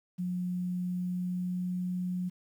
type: tone with pitch glide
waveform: sine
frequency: 179.7 to 180.85 Hz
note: F3 to F#3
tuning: +50 to -39 cents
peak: -30 dBFS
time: 0.18-2.3 s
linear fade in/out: 20 ms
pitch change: +11 cents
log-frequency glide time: 0.74-1.87 s
effects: 10-bit